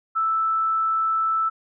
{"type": "tone", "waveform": "sine", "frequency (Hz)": 1318.5, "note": "E6", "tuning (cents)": 0, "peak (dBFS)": -19, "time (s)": [0.15, 1.5], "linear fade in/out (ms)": 20, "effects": []}